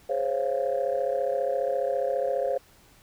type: chord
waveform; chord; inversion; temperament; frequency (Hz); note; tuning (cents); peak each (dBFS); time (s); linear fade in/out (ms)
sine; Db major seventh; second; just; 415.8 / 519.7 / 554.4 / 693; Ab4 / C5 / Db5 / F5; +2 / -12 / 0 / -14; -33 / -27 / -27 / -31; 0.09-2.58; 10
effects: tanh soft clip ceiling -16 dBFS + pink hiss -57 dBFS RMS until 3.02 s